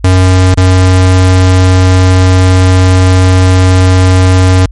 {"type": "tone with dropouts", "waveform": "square", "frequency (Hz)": 92.5, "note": "F#2", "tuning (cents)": 0, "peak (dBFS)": -3, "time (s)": [0.04, 4.66], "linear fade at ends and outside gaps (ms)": 5, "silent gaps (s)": [0.544, 0.573], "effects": ["added 50 Hz sine -24 dBFS peak until 4.71 s", "MP3 48 kbps"]}